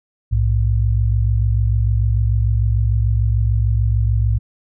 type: tone pair together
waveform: sine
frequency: 61.35 / 108.1 Hz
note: B1 / A2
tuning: -11 / -30 cents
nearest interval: minor seventh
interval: 981 cents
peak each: -16 / -16 dBFS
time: 0.31-4.39 s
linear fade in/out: 20 ms
effects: none